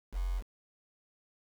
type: tone with quantisation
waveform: sine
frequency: 45.15 Hz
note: F#1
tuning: 42 cents flat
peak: -30 dBFS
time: 0.12-0.43 s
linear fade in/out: 50 ms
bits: 8
effects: none